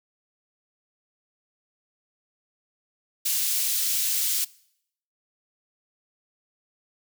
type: high-pass noise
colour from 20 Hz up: white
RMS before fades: -25 dBFS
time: 3.25-4.45 s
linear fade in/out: 10 ms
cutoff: 3500 Hz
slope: 12 dB/octave
effects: noise-tail reverb RT60 0.7 s tail -22 dB re dry